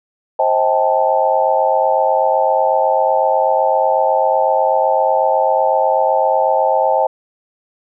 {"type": "chord", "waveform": "sine", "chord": "A half-diminished seventh", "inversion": "first", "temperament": "just", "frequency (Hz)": [528, 633.6, 792, 880], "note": ["C5", "Eb5", "G5", "A5"], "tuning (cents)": [16, 31, 18, 0], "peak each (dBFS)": -17, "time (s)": [0.39, 7.07], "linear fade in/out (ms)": 5, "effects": []}